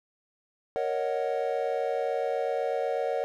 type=chord; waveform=triangle; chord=D# minor seventh; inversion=second; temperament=equal; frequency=466.2 / 554.4 / 622.3 / 740 Hz; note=A#4 / C#5 / D#5 / F#5; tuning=0 / 0 / 0 / 0 cents; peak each=-29 / -29 / -32 / -31 dBFS; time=0.76-3.24 s; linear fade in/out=0 ms; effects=none